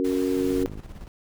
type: harmonic tone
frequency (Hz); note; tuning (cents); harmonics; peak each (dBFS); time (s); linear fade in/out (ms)
92.5; F#2; 0; 3 / 4 / 5; -24 / -26 / -28; 0-0.66; 0
type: noise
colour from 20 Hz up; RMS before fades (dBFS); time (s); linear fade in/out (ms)
pink; -40; 0.04-0.64; 10
type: click train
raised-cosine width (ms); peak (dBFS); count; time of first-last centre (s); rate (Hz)
3; -26; 23; 0.37-0.794; 51.9
type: noise with tremolo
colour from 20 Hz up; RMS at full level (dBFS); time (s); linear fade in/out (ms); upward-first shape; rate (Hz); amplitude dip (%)
brown; -38; 0.48-1.08; 0; square; 17; 55
effects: none